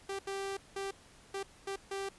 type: tone bursts at uneven times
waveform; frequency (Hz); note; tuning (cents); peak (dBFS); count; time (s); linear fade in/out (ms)
sawtooth; 392; G4; 0; -32; 6; 0.09-0.19 / 0.27-0.57 / 0.76-0.91 / 1.34-1.43 / 1.67-1.76 / 1.91-2.09; 5
effects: pink hiss -59 dBFS RMS until 2.18 s + resampled to 24000 Hz